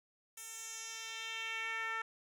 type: tone with band-pass filter sweep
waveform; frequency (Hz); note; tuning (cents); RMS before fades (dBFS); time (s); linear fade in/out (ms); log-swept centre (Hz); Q
10% pulse; 449.4; A4; +37; -42; 0.37-2.02; 5; 10000 to 1500; 1.9
effects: none